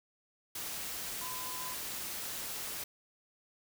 sine tone in noise, 1012 Hz, B5, 42 cents sharp, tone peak -44 dBFS, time 1.21-1.74 s, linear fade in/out 5 ms, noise white, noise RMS -40 dBFS, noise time 0.55-2.84 s, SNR -7 dB, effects none

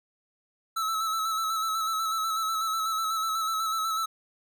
square tone with vibrato, 1306 Hz, E6, 17 cents flat, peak -27 dBFS, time 0.76-4.06 s, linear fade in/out 10 ms, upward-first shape square, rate 8.1 Hz, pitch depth 28 cents each way, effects none

